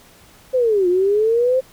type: linear two-way sweep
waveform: sine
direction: down then up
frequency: 528 to 349.2 to 528 Hz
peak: -13 dBFS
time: 0.53-1.61 s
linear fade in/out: 20 ms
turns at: 0.88 s
effects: pink hiss -48 dBFS RMS until 1.72 s